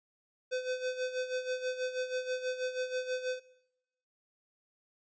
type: tone with tremolo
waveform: square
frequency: 508 Hz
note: B4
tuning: 49 cents sharp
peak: -31 dBFS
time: 0.51-3.4 s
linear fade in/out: 20 ms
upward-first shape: sine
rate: 6.2 Hz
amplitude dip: 70%
effects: noise-tail reverb RT60 0.8 s tail -19 dB re dry + resampled to 16000 Hz